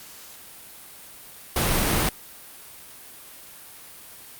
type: noise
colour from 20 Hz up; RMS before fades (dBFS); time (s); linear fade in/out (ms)
pink; -22; 1.56-2.09; 2
effects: white hiss -44 dBFS RMS until 4.39 s + Opus 48 kbps